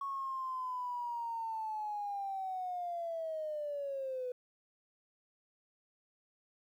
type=linear sweep; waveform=triangle; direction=down; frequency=1108.7 to 493.9 Hz; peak=-32 dBFS; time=0.01-4.32 s; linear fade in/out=5 ms; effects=tanh soft clip ceiling -34 dBFS + 12-bit